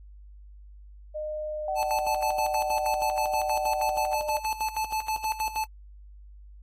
sine tone with pitch glide, 611 to 603.3 Hz, D#5 to D5, -32 to +46 cents, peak -30 dBFS, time 1.14-4.4 s, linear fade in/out 20 ms, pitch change -22 cents, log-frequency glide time 1.48-1.96 s
sine tone, 757 Hz, F#5, 39 cents sharp, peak -28 dBFS, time 1.68-4.15 s, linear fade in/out 2 ms
square tone with tremolo, 871 Hz, A5, 18 cents flat, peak -26 dBFS, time 1.75-5.67 s, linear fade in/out 50 ms, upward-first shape square, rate 6.3 Hz, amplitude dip 75%
effects added 50 Hz sine -45 dBFS peak until 6.62 s + AAC 48 kbps

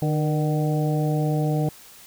harmonic tone with a mistuned harmonic, 151.5 Hz, D#3, 46 cents flat, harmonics 1 / 2 / 3 / 4 / 5, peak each -21 / -28 / -30 / -32 / -32 dBFS, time 0.02-1.69 s, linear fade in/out 2 ms, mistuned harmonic 3, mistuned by +58 cents, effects white hiss -47 dBFS RMS until 2.06 s

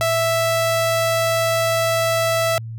sawtooth tone, 659.3 Hz, E5, in tune, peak -13 dBFS, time 0.01-2.58 s, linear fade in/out 0 ms, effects added 113 Hz sine -28 dBFS peak until 2.78 s

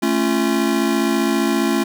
square chord, A augmented, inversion none, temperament just, 220 / 275 / 343.8 Hz, A3 / C#4 / E#4, 0 / -14 / -27 cents, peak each -21 dBFS, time 0.02-1.84 s, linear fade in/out 10 ms, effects none

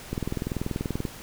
click train, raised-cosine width 3 ms, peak -15 dBFS, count 20, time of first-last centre 0.13-1.052 s, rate 20.6 Hz, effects pink hiss -43 dBFS RMS until 1.22 s

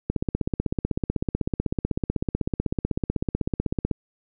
click train, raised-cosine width 3 ms, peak -10 dBFS, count 62, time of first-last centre 0.1-3.913 s, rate 16 Hz, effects none

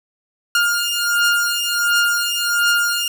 sawtooth beating tone pair, 1411 / 1412.4 Hz, F6 / F6, +17 / +19 cents, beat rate 1.4 Hz, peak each -15 dBFS, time 0.55-3.08 s, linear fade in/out 2 ms, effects none

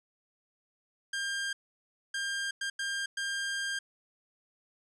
sawtooth tone bursts at uneven times, 1600 Hz, G6, 35 cents sharp, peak -28 dBFS, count 5, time 1.13-1.53 / 2.14-2.51 / 2.61-2.7 / 2.79-3.06 / 3.17-3.79 s, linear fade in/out 5 ms, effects resampled to 22050 Hz

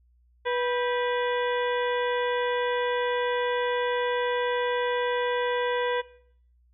harmonic tone with a mistuned harmonic, 490.1 Hz, B4, 13 cents flat, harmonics 1 / 2 / 3 / 4 / 5 / 6 / 7, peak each -26 / -31 / -35 / -35 / -41 / -44 / -40 dBFS, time 0.45-6.02 s, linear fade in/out 20 ms, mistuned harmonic 3, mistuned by +120 cents, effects noise-tail reverb RT60 0.6 s tail -18 dB re dry + added 60 Hz sine -59 dBFS peak until 6.73 s

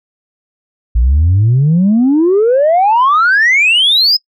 sine exponential sweep, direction up, 54.5 to 5150 Hz, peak -5 dBFS, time 0.95-4.17 s, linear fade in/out 10 ms, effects noise-tail reverb RT60 0.1 s tail -25 dB re dry + tanh soft clip ceiling -4 dBFS

